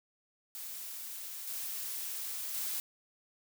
blue noise with level steps, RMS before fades -43 / -39 / -36 dBFS, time 0.55-2.8 s, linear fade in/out 0 ms, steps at 1.47 / 2.54 s, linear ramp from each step 5 ms, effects none

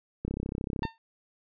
click train, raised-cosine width 3 ms, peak -19 dBFS, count 21, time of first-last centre 0.25-0.852 s, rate 33.2 Hz
sawtooth tone with exponential decay, 905 Hz, A5, 48 cents sharp, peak -26 dBFS, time 0.83-0.98 s, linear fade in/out 0 ms, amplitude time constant 31 ms
effects resampled to 11025 Hz

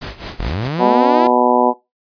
pink noise with tremolo, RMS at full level -27 dBFS, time 0.01-0.68 s, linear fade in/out 10 ms, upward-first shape sine, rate 4.8 Hz, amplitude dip 80%
sawtooth linear sweep, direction up, 32.6 to 346.9 Hz, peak -15 dBFS, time 0.39-1.27 s, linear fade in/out 0 ms
harmonic tone, 123.4 Hz, B2, 1 cent flat, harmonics 2 / 3 / 4 / 5 / 6 / 7 / 8, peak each -18 / -18 / -18 / -18 / -18 / -18 / -18 dBFS, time 0.78-1.74 s, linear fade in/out 50 ms
effects noise-tail reverb RT60 0.2 s tail -18 dB re dry + resampled to 11025 Hz

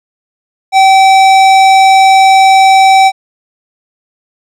sine tone with hard clipping, 770 Hz, G5, 31 cents flat, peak -4 dBFS, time 0.72-3.12 s, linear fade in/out 50 ms, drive 15 dB, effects none

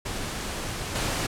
pink noise with level steps, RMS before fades -32 / -27 dBFS, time 0.05-1.27 s, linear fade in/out 10 ms, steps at 0.95 s, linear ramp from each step 5 ms, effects low-pass 10000 Hz 12 dB/octave

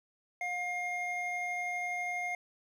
triangle tone pair together, 713.4 / 2128 Hz, F5 / C7, +37 / +29 cents, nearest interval octave + perfect fifth, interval 1892 cents, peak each -35 / -33 dBFS, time 0.41-2.35 s, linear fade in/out 2 ms, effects none

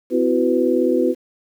sine tone cluster, 256 / 332.8 / 371.6 / 499.3 Hz, C4 / E4 / F#4 / B4, -38 / +17 / +7 / +19 cents, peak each -20 dBFS, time 0.1-1.15 s, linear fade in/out 50 ms, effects 8-bit

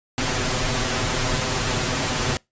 pink noise with comb filter, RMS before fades -23 dBFS, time 0.18-2.37 s, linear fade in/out 0 ms, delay 7.9 ms, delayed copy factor +0.85, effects noise-tail reverb RT60 0.2 s tail -25 dB re dry + resampled to 16000 Hz

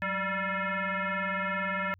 sine tone with frequency modulation, 203.3 Hz, G#3, 37 cents flat, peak -28 dBFS, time 0.02-1.94 s, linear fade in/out 0 ms, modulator 389 Hz, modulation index 5.3, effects added 92 Hz sine -56 dBFS peak until 1.99 s

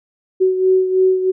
sine beating tone pair, 374 / 377.1 Hz, F#4 / F#4, +19 / +33 cents, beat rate 3.1 Hz, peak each -12 / -19 dBFS, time 0.4-1.32 s, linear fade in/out 20 ms, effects none

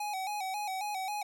square tone with vibrato, 795 Hz, G5, 24 cents sharp, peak -34 dBFS, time 0-1.23 s, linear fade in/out 5 ms, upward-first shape square, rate 3.7 Hz, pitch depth 82 cents each way, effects none

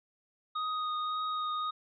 square tone with vibrato, 1244.5 Hz, D#6, in tune, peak -32 dBFS, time 0.55-1.71 s, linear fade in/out 10 ms, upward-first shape triangle, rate 1.8 Hz, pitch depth 14 cents each way, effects resampled to 11025 Hz

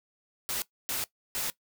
white noise bursts at uneven times, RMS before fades -32 dBFS, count 3, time 0.49-0.62 / 0.89-1.04 / 1.35-1.5 s, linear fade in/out 0 ms, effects noise-tail reverb RT60 0.1 s tail -18 dB re dry

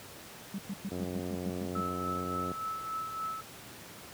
sine tone bursts, 196 Hz, G3, in tune, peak -33 dBFS, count 9, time 0.54-1.807 s, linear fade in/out 2 ms, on 43 ms, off 110 ms
click train, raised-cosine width 2 ms, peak -24 dBFS, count 145, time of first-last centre 0.92-2.516 s, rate 90.2 Hz
sine tone with tremolo, 1306 Hz, E6, 17 cents flat, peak -32 dBFS, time 1.75-3.41 s, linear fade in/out 5 ms, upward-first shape triangle, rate 3.5 Hz, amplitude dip 55%
effects pink hiss -48 dBFS RMS until 4.13 s + high-pass 100 Hz 12 dB/octave

